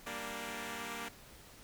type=chord; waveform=5% pulse; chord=G minor; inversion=none; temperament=equal; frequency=196 / 233.1 / 293.7 Hz; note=G3 / Bb3 / D4; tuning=0 / 0 / 0 cents; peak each=-35 / -31 / -35 dBFS; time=0.06-1.09 s; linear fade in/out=10 ms; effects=pink hiss -56 dBFS RMS until 1.63 s